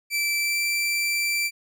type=tone with pitch glide; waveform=sawtooth; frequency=2329 to 2342 Hz; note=D7 to D7; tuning=-15 to -5 cents; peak=-19 dBFS; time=0.1-1.51 s; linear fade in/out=50 ms; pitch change=+10 cents; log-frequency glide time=0.38-0.61 s; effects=none